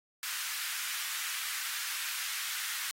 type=high-pass noise; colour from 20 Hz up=pink; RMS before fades=-37 dBFS; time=0.23-2.91 s; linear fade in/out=0 ms; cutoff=1400 Hz; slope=24 dB/octave; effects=AAC 48 kbps